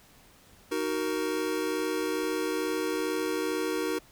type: chord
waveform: square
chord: D# minor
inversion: none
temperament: just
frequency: 311.1 / 373.4 / 466.7 Hz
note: D#4 / F#4 / A#4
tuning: 0 / +16 / +2 cents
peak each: -33 dBFS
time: 0.71-3.99 s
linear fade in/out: 10 ms
effects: pink hiss -57 dBFS RMS until 4.11 s